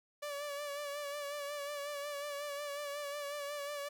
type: tone with vibrato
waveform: sawtooth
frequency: 577 Hz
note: D5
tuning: 31 cents flat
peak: -35 dBFS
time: 0.22-3.89 s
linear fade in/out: 10 ms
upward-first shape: sine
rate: 5.5 Hz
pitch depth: 40 cents each way
effects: none